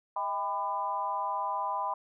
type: harmonic tone with a mistuned harmonic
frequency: 200 Hz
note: G3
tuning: 35 cents sharp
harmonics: 3 / 4 / 5 / 6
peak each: -40 / -35 / -31 / -41 dBFS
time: 0.16-1.94 s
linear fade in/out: 5 ms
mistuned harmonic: 3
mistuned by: +99 cents
effects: none